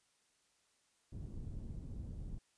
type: low-pass noise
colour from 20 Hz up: pink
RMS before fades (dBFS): -45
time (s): 1.12-2.39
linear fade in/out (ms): 10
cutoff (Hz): 180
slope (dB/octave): 12
effects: white hiss -75 dBFS RMS until 2.57 s + resampled to 22050 Hz